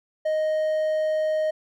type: tone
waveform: triangle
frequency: 622.3 Hz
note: D#5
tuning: in tune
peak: -19 dBFS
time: 0.25-1.51 s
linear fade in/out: 10 ms
effects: none